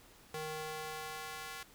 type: tone with high-pass filter sweep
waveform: square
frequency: 155.56 Hz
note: D#3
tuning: in tune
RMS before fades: -43 dBFS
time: 0.34-1.63 s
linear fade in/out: 2 ms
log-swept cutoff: 380 to 1300 Hz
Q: 0.89
effects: pink hiss -60 dBFS RMS until 1.74 s